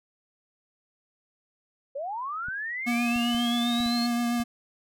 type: linear sweep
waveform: sine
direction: up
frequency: 523.3 to 4347 Hz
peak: -30 dBFS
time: 1.95-4.07 s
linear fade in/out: 10 ms
type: clicks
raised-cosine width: 5 ms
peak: -31 dBFS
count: 6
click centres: 2.485 / 3.161 / 3.347 / 3.804 / 3.862 / 4.401 s
type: tone with vibrato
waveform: square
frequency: 238 Hz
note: A#3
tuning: 36 cents sharp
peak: -25 dBFS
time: 2.86-4.44 s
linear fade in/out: 20 ms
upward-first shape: triangle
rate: 7.6 Hz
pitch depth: 20 cents each way
effects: none